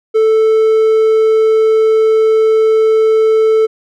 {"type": "tone", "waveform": "triangle", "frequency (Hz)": 440, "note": "A4", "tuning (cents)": 0, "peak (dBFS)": -5, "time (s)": [0.14, 3.67], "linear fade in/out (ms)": 20, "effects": []}